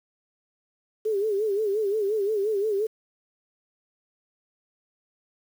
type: tone with vibrato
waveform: sine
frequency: 415.3 Hz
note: G#4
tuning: in tune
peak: -22 dBFS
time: 1.05-2.87 s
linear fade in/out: 10 ms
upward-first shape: sine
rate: 5.7 Hz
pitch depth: 110 cents each way
effects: 8-bit